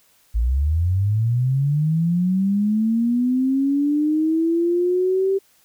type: linear sweep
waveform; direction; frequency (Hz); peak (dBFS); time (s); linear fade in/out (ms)
sine; up; 52.9 to 392; -16; 0.34-5.39; 20
effects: white hiss -58 dBFS RMS until 5.64 s